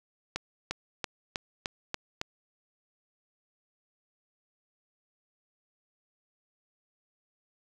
accelerating click train, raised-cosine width 0.2 ms, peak -14 dBFS, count 7, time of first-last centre 0.36-2.214 s, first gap 350 ms, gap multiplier 0.95, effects none

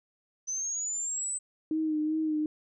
sine linear sweep, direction up, 6050 to 8110 Hz, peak -30 dBFS, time 0.47-1.39 s, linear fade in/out 20 ms
sine tone with vibrato, 310.4 Hz, D#4, 4 cents flat, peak -26 dBFS, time 1.71-2.46 s, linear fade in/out 2 ms, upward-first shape sine, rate 2.6 Hz, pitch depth 34 cents each way
effects none

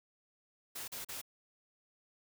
white noise bursts, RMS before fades -43 dBFS, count 3, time 0.75-1.216 s, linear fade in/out 10 ms, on 130 ms, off 38 ms, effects none

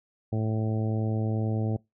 harmonic tone, 109.7 Hz, A2, 5 cents flat, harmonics 1 / 2 / 3 / 4 / 5 / 6 / 7, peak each -26 / -32 / -36 / -38 / -40 / -42 / -43 dBFS, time 0.32-1.77 s, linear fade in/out 10 ms, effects noise-tail reverb RT60 0.2 s tail -24 dB re dry

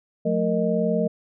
sine tone cluster, 178.5 / 219.1 / 462.6 / 620 Hz, F3 / A3 / A#4 / D#5, +38 / -7 / -13 / -6 cents, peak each -25 dBFS, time 0.25-1.08 s, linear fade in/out 10 ms, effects none

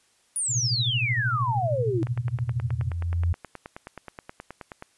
sine exponential sweep, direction down, 9910 to 312.9 Hz, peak -24 dBFS, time 0.36-2.03 s, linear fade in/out 0 ms
sine tone with tremolo, 120.8 Hz, B2, 38 cents flat, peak -21 dBFS, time 0.48-2.92 s, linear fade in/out 50 ms, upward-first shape sine, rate 13 Hz, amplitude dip 90%
sine tone with exponential growth, 85.4 Hz, F2, 38 cents flat, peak -19 dBFS, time 1.44-3.33 s, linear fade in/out 5 ms, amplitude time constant 410 ms
click train, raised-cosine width 0.5 ms, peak -22 dBFS, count 27, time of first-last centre 2.07-4.824 s, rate 9.44 Hz
effects white hiss -64 dBFS RMS until 4.97 s + resampled to 24000 Hz

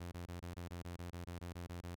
sawtooth tone bursts, 87.31 Hz, F2, in tune, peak -40 dBFS, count 14, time 0-1.953 s, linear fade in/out 10 ms, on 120 ms, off 21 ms, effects none

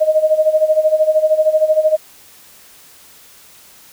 sine tone with tremolo, 622.3 Hz, D#5, in tune, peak -7 dBFS, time 0-1.97 s, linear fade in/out 20 ms, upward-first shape sine, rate 13 Hz, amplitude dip 80%, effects white hiss -44 dBFS RMS until 3.92 s

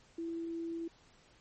sine tone, 332.7 Hz, E4, 16 cents sharp, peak -36 dBFS, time 0.18-0.88 s, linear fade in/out 5 ms, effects pink hiss -64 dBFS RMS until 1.4 s + MP3 32 kbps

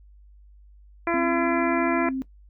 harmonic tone, 338.4 Hz, E4, 45 cents sharp, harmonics 1 / 2 / 3 / 4 / 5 / 6 / 7, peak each -25 / -28 / -30 / -31 / -32 / -33 / -33 dBFS, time 1.07-2.09 s, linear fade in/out 2 ms
sine tone, 264 Hz, C4, 16 cents sharp, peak -25 dBFS, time 1.14-2.22 s, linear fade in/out 0 ms
effects noise-tail reverb RT60 0.1 s tail -17 dB re dry + added 50 Hz sine -48 dBFS peak until 2.49 s

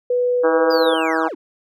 sine tone with pitch glide, 493 to 499.3 Hz, B4 to B4, -3 to +19 cents, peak -15 dBFS, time 0.1-0.94 s, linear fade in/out 5 ms, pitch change +22 cents, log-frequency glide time 0.51-0.59 s
harmonic tone, 161.2 Hz, E3, 38 cents flat, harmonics 2 / 3 / 4 / 5 / 6 / 7 / 8 / 9 / 10, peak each -22 / -24 / -25 / -26 / -27 / -27 / -28 / -29 / -29 dBFS, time 0.43-1.29 s, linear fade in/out 20 ms
triangle linear sweep, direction down, 4978 to 246.9 Hz, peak -24 dBFS, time 0.7-1.35 s, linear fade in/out 10 ms
effects none

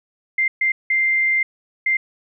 sine tone bursts at uneven times, 2093 Hz, C7, in tune, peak -15 dBFS, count 4, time 0.38-0.48 / 0.61-0.72 / 0.9-1.43 / 1.86-1.97 s, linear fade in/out 5 ms, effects none

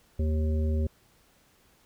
harmonic tone, 77.78 Hz, D#2, in tune, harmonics 1 / 3 / 5 / 7, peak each -24 / -34 / -38 / -41 dBFS, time 0.19-0.87 s, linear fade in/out 5 ms, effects pink hiss -63 dBFS RMS until 1.85 s

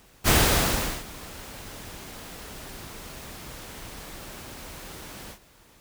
pink noise with ADSR envelope, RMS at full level -18 dBFS, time 0.24-5.39 s, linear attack 42 ms, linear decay 750 ms, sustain -23 dB, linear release 87 ms, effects pink hiss -56 dBFS RMS until 5.8 s

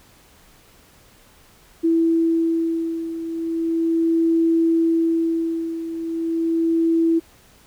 sine beating tone pair, 329.6 / 329.97 Hz, E4 / E4, 0 / +2 cents, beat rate 0.37 Hz, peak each -18 / -23 dBFS, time 1.83-7.2 s, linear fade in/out 20 ms, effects pink hiss -52 dBFS RMS until 7.66 s

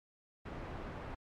pink low-pass noise, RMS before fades -44 dBFS, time 0.45-1.15 s, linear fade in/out 10 ms, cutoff 1600 Hz, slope 12 dB/octave, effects MP3 96 kbps

